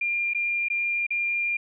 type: tone with dropouts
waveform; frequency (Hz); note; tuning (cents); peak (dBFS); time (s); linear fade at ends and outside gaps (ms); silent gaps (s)
sine; 2398; D7; +36; -23; 0.01-1.57; 5; 0.336-0.347 / 0.685-0.7 / 1.067-1.105
effects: none